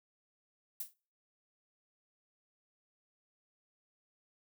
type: noise with exponential decay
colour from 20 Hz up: violet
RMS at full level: -35 dBFS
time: 0.8-0.94 s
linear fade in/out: 5 ms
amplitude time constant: 29 ms
effects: noise-tail reverb RT60 0.4 s tail -24 dB re dry